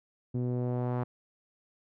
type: tone with low-pass filter sweep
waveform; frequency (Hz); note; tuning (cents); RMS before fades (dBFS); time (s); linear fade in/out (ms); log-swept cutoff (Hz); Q
sawtooth; 123.47; B2; 0; -31; 0.34-1.04; 10; 310 to 1100; 1.3
effects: none